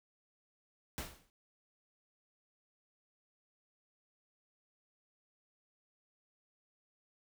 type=noise with exponential decay; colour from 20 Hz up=pink; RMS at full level=-38 dBFS; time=0.98-1.3 s; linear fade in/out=0 ms; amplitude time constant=69 ms; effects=none